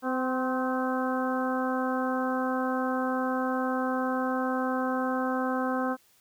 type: harmonic tone with a mistuned harmonic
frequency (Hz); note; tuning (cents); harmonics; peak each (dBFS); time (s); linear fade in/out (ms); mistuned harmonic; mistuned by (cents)
257.3; C4; -29; 1 / 2 / 3 / 4 / 5 / 6; -29 / -32 / -34 / -35 / -36 / -37; 0.02-5.97; 50; 4; +35
effects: white hiss -63 dBFS RMS until 6.2 s